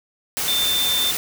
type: tone in noise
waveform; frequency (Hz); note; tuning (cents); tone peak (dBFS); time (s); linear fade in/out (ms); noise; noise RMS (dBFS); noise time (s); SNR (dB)
sine; 3567; A7; +23; -19; 0.48-1.11; 0; white; -24; 0.37-1.17; +2
effects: none